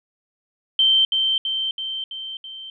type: tone with echo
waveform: sine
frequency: 3119 Hz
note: G7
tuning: 9 cents flat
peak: -13 dBFS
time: 0.79-1.05 s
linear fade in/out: 2 ms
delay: 330 ms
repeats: 5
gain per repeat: -4 dB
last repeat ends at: 2.7 s
effects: none